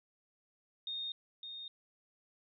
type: tone with echo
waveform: sine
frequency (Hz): 3688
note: A#7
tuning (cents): -19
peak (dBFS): -37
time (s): 0.87-1.12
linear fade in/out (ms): 2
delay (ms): 560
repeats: 1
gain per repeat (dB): -6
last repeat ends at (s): 1.68
effects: none